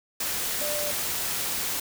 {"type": "tone in noise", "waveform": "sine", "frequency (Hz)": 592, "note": "D5", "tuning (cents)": 14, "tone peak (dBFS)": -31, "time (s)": [0.61, 0.91], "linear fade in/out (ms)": 5, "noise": "white", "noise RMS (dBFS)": -29, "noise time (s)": [0.2, 1.8], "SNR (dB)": -5, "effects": []}